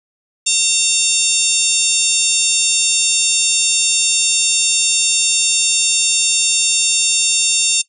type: harmonic tone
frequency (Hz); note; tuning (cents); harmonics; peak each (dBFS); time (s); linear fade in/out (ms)
910; A#5; -42; 3 / 4 / 5 / 6 / 7 / 8 / 9 / 10; -21 / -19 / -28 / -23 / -21 / -17 / -27 / -21; 0.46-7.82; 10
effects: noise-tail reverb RT60 0.1 s tail -17 dB re dry